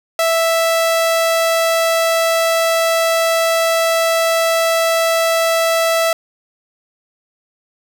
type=tone; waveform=sawtooth; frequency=659.3 Hz; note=E5; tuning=in tune; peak=-9 dBFS; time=0.19-6.13 s; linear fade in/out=2 ms; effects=none